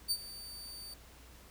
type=tone with ADSR envelope; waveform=sawtooth; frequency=4599 Hz; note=D8; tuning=37 cents flat; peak=-25 dBFS; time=0.08-0.94 s; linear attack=30 ms; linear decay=58 ms; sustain=-17 dB; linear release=4 ms; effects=added 60 Hz sine -57 dBFS peak until 1.5 s + pink hiss -58 dBFS RMS until 1.5 s